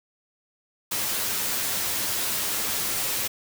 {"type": "noise with comb filter", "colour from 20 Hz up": "white", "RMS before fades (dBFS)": -27, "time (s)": [0.91, 3.28], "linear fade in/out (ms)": 10, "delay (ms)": 9.5, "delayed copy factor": 0.5, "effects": []}